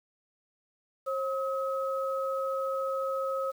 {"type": "tone pair together", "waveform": "sine", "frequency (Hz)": [537, 1277.2], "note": ["C5", "D#6"], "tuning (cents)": [45, 45], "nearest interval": "octave + minor third", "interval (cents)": 1500, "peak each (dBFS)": [-30, -33], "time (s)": [1.06, 3.52], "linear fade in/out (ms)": 20, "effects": ["9-bit"]}